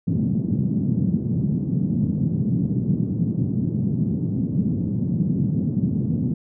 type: band-pass noise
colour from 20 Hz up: white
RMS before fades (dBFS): -22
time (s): 0.07-6.34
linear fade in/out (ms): 5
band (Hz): 120 to 210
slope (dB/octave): 24
effects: none